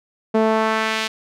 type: tone with band-pass filter sweep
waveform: sawtooth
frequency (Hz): 220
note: A3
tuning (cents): 0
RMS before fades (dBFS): -19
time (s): 0.34-1.08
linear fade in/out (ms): 10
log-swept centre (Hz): 470 to 3400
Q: 1
effects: none

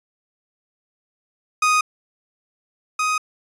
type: tone pair in turn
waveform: 30% pulse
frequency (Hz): 1244.5 / 1251.7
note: D#6 / D#6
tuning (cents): 0 / +10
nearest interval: unison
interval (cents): 10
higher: second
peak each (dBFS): -12 / -16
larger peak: first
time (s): 1.62-1.81 / 2.99-3.18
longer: neither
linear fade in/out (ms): 5
effects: resampled to 22050 Hz

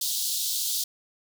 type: high-pass noise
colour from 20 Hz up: pink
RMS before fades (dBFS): -28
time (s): 0.01-0.84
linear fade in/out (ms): 5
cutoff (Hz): 3500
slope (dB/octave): 48
effects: none

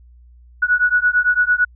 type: beating tone pair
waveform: sine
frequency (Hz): 1464 / 1472.9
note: F#6 / F#6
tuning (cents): -19 / -8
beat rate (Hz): 8.9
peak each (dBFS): -16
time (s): 0.62-1.65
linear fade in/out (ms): 10
effects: added 60 Hz sine -43 dBFS peak until 1.75 s

